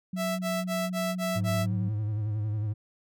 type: tone with pitch glide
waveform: sine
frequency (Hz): 185 to 183.3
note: F#3 to F#3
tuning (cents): 0 to -16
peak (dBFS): -30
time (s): 0.13-1.89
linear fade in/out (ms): 5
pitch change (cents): -16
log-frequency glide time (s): 0.37-0.46
type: tone bursts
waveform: sawtooth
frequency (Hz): 660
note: E5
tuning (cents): +2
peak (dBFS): -25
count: 6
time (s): 0.16-1.665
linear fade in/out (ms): 50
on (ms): 230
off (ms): 25
type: tone with vibrato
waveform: triangle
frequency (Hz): 106.4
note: G#2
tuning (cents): +42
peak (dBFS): -25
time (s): 1.35-2.74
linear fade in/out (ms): 20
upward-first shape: sine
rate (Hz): 11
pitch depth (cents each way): 54
effects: none